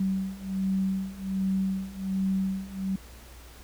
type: beating tone pair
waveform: sine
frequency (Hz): 190.6 / 191.9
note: G3 / G3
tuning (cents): -48 / -37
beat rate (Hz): 1.3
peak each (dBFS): -30 / -28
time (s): 0-2.96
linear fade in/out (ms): 5
effects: added 60 Hz sine -47 dBFS peak until 3.63 s + pink hiss -51 dBFS RMS until 3.63 s